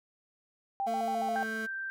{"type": "tone with vibrato", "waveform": "sine", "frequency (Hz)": 740, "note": "F#5", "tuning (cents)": 0, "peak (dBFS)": -29, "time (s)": [0.8, 1.43], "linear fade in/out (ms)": 0, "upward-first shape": "square", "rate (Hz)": 7.2, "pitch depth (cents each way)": 110}
{"type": "tone with pitch glide", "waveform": "25% pulse", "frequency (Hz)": [223.9, 220.2], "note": ["A3", "A3"], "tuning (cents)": [30, 2], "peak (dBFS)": -33, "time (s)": [0.86, 1.67], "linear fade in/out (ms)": 20, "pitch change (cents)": -28, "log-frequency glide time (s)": [1.01, 1.32]}
{"type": "tone", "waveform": "sine", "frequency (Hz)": 1568, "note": "G6", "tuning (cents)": 0, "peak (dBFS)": -34, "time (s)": [1.36, 1.9], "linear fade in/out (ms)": 0}
{"effects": []}